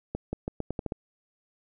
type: accelerating click train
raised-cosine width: 2 ms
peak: -17 dBFS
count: 8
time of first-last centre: 0.15-0.922 s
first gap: 180 ms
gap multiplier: 0.83
effects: none